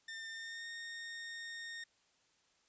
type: tone with pitch glide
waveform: sawtooth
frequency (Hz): 1804 to 1843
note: A6 to A#6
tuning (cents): +43 to -20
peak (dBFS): -40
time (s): 0.08-1.84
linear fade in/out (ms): 5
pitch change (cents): +37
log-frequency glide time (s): 0.31-0.67
effects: white hiss -73 dBFS RMS until 2.68 s + resampled to 16000 Hz